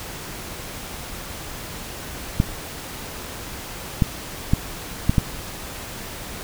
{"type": "clicks", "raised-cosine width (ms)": 5, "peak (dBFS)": -3, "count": 5, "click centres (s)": [2.401, 4.022, 4.535, 5.095, 5.182], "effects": ["pink hiss -34 dBFS RMS until 6.43 s"]}